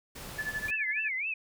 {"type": "noise", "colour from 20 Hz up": "pink", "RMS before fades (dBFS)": -43, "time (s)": [0.15, 0.71], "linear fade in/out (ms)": 10}
{"type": "tone with tremolo", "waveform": "sine", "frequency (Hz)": 1733, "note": "A6", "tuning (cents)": -27, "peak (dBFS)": -29, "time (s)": [0.38, 1.09], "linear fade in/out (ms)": 10, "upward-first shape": "sine", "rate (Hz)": 12, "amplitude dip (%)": 85}
{"type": "tone with vibrato", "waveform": "sine", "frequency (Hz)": 2326, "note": "D7", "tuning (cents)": -17, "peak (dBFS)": -30, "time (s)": [0.68, 1.34], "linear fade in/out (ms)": 5, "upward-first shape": "sine", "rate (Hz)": 3.7, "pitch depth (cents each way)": 240}
{"effects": []}